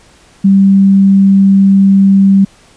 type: tone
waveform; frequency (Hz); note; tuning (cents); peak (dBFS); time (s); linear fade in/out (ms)
sine; 195.3; G3; -6; -3; 0.44-2.45; 10
effects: pink hiss -44 dBFS RMS until 2.76 s + resampled to 22050 Hz